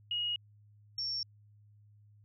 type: tone pair in turn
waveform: sine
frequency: 2885 / 5468 Hz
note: F#7 / F8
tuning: -44 / -37 cents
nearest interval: major seventh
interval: 1107 cents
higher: second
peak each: -31 / -33 dBFS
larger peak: first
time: 0.11-0.36 / 0.98-1.23 s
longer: neither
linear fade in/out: 2 ms
effects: added 104 Hz sine -58 dBFS peak until 2.24 s